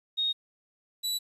sine / sawtooth tone pair in turn, 3729 / 3942 Hz, A#7 / B7, 0 / -4 cents, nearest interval minor second, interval 96 cents, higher second, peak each -25 dBFS, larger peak neither, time 0.17-0.33 / 1.03-1.19 s, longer neither, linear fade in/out 20 ms, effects resampled to 32000 Hz + 10-bit

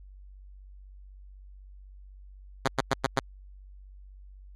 5% pulse tone bursts, 134.5 Hz, C3, 48 cents sharp, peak -11 dBFS, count 5, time 2.65-3.196 s, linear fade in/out 5 ms, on 30 ms, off 99 ms, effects added 48 Hz sine -46 dBFS peak until 4.55 s + low-pass 7000 Hz 12 dB/octave

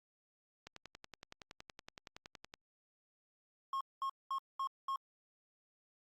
click train, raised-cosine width 0.2 ms, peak -31 dBFS, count 21, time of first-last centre 0.67-2.539 s, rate 10.7 Hz
triangle tone bursts, 1081 Hz, C#6, 44 cents flat, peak -33 dBFS, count 5, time 3.73-4.96 s, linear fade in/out 2 ms, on 78 ms, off 210 ms
effects Opus 48 kbps

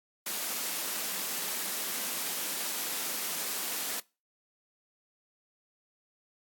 white high-pass noise, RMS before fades -34 dBFS, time 0.26-4 s, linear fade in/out 5 ms, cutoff 170 Hz, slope 48 dB/octave, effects noise-tail reverb RT60 0.3 s tail -24 dB re dry + AAC 64 kbps

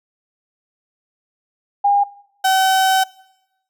sine / 35% pulse tone pair in turn, 809 / 761.8 Hz, G#5 / G5, -46 / -50 cents, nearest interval minor second, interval 104 cents, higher first, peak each -11 dBFS, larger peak neither, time 1.84-2.04 / 2.44-3.04 s, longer second, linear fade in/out 10 ms, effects noise-tail reverb RT60 0.9 s tail -23 dB re dry

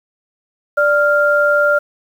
sine tone pair together, 587.3 / 1395.2 Hz, D5 / F6, 0 / -2 cents, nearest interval octave + minor third, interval 1498 cents, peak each -13 dBFS, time 0.77-1.79 s, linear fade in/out 10 ms, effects 7-bit

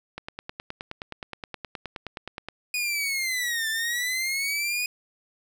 click train, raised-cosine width 0.3 ms, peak -18 dBFS, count 23, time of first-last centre 0.18-2.486 s, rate 9.54 Hz
sawtooth linear two-way sweep, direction down then up, 2484 to 1760 to 2484 Hz, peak -22 dBFS, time 2.74-4.86 s, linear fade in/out 2 ms, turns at 3.69 s
effects none

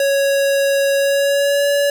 square tone with pitch glide, 554.4 to 569.3 Hz, C#5 to C#5, 0 to +46 cents, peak -14 dBFS, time 0-1.9 s, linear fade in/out 2 ms, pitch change +46 cents, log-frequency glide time 0.96-1.68 s, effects none

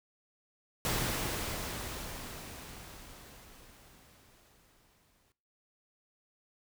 pink noise with exponential decay, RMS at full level -31 dBFS, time 0.85-5.32 s, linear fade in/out 1 ms, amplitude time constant 970 ms, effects noise-tail reverb RT60 0.4 s tail -18 dB re dry

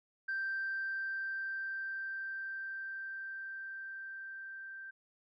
sine tone with level ramp, 1568 Hz, G6, in tune, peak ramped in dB -32 to -44 dBFS, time 0.28-4.91 s, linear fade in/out 10 ms, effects tanh soft clip ceiling -30 dBFS

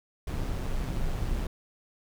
brown noise with amplitude modulation, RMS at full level -28 dBFS, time 0.27-1.47 s, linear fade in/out 5 ms, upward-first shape sine, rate 130 Hz, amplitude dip 40%, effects none

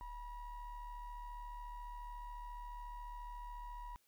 triangle ring-modulated tone, 467.9 Hz, A#4, 6 cents sharp, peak -40 dBFS, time 0.01-3.96 s, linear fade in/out 0 ms, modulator 505 Hz, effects white hiss -75 dBFS RMS until 4.07 s

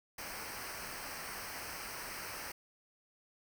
pink noise with comb filter, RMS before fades -44 dBFS, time 0.18-2.52 s, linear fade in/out 5 ms, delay 0.28 ms, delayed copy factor -0.75, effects none

